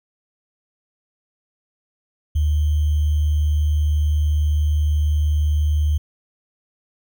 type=tone with sample-and-hold; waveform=sine; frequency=75.5 Hz; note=D2; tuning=48 cents sharp; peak=-15 dBFS; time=2.35-5.98 s; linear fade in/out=10 ms; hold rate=3150 Hz; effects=none